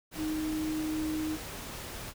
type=tone in noise; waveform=sine; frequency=311.1 Hz; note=D#4; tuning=in tune; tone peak=-30 dBFS; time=0.16-1.38 s; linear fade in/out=50 ms; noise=pink; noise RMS=-41 dBFS; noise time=0.11-2.14 s; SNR=+8 dB; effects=none